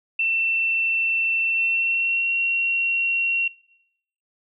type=tone with pitch glide; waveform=sine; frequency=2687 to 2737 Hz; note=E7 to F7; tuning=+33 to -36 cents; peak=-19 dBFS; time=0.19-3.48 s; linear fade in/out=5 ms; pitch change=+31 cents; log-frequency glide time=1.44-2.31 s; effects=noise-tail reverb RT60 0.8 s tail -22 dB re dry